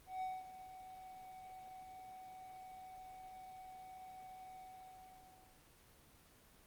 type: tone with ADSR envelope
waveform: triangle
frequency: 749 Hz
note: F#5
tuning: 21 cents sharp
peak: -36 dBFS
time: 0.06-5.66 s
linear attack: 160 ms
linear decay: 220 ms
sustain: -13 dB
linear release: 1100 ms
effects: pink hiss -65 dBFS RMS until 6.66 s + Opus 24 kbps